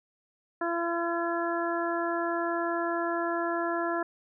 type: harmonic tone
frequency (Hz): 339.4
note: F4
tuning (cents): -49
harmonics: 1 / 2 / 3 / 4 / 5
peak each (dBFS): -31 / -32 / -35 / -35 / -36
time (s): 0.61-4.03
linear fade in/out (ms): 5
effects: none